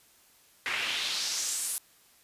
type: noise with band-pass filter sweep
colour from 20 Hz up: pink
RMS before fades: -32 dBFS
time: 0.66-1.78 s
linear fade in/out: 0 ms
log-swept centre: 2000 to 11000 Hz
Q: 2.2
effects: white hiss -61 dBFS RMS until 2.23 s + resampled to 32000 Hz